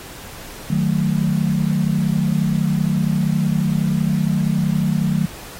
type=chord; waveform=sine; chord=D# diminished; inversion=none; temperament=equal with one note detuned; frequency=154.22 / 185 / 220 Hz; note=D#3 / F#3 / A3; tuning=-15 / 0 / 0 cents; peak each=-19 / -19 / -22 dBFS; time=0.7-5.26 s; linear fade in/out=5 ms; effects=pink hiss -37 dBFS RMS until 5.59 s + AAC 48 kbps